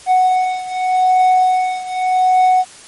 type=beating tone pair; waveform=triangle; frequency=740 / 740.84 Hz; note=F#5 / F#5; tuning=0 / +2 cents; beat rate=0.84 Hz; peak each=-11 / -14 dBFS; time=0.06-2.65 s; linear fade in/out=50 ms; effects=white hiss -39 dBFS RMS until 2.87 s + MP3 48 kbps